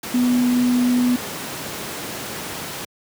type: tone in noise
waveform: sine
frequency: 246.9 Hz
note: B3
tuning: in tune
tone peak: -14 dBFS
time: 0.14-1.16 s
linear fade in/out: 5 ms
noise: pink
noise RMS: -29 dBFS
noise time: 0.03-2.85 s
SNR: +12 dB
effects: high-pass 150 Hz 12 dB/octave